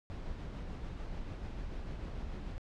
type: noise with tremolo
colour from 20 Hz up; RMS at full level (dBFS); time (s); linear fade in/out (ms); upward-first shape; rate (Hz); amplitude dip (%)
brown; -40; 0.1-2.58; 0; sine; 6.8; 25
effects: low-pass 5000 Hz 12 dB/octave